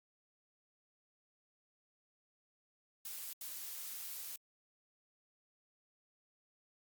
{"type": "noise bursts at uneven times", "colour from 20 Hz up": "blue", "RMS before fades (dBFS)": -45, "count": 2, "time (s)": [[3.05, 3.33], [3.41, 4.36]], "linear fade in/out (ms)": 2, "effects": ["Opus 48 kbps"]}